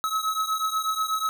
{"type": "beating tone pair", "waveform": "square", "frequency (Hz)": [1284, 1292.2], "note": ["E6", "E6"], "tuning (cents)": [-46, -35], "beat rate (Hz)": 8.2, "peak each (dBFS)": [-27, -29], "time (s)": [0.04, 1.29], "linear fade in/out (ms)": 0, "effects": []}